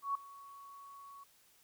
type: tone with ADSR envelope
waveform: sine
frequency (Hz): 1116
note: C#6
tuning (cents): +11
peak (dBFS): -30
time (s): 0.02-1.24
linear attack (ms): 130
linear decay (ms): 4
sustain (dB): -20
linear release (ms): 9
effects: white hiss -67 dBFS RMS until 1.63 s